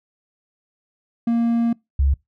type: tone pair in turn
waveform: triangle / sine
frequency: 233.1 / 69 Hz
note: A#3 / C#2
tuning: 0 / -7 cents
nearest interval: octave + major sixth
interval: 2107 cents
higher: first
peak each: -14 dBFS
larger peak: neither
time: 1.27-1.73 / 1.99-2.14 s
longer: first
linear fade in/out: 5 ms
effects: noise-tail reverb RT60 0.2 s tail -25 dB re dry